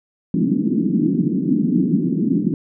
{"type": "band-pass noise", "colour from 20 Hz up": "pink", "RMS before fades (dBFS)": -18, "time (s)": [0.34, 2.54], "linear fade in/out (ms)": 2, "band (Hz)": [170, 320], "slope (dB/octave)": 48, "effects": []}